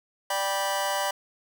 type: chord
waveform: sawtooth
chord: G major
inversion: second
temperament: just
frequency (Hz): 588 / 784 / 980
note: D5 / G5 / B5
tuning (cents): +2 / 0 / -14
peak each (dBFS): -26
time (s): 0.3-1.11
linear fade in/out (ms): 5
effects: none